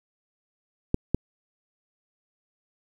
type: clicks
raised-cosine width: 3 ms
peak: -8 dBFS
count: 2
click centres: 0.944 / 1.146 s
effects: 8-bit